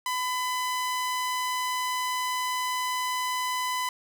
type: tone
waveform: sawtooth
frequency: 1005 Hz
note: B5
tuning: 30 cents sharp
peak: -23 dBFS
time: 0.06-3.89 s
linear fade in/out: 2 ms
effects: none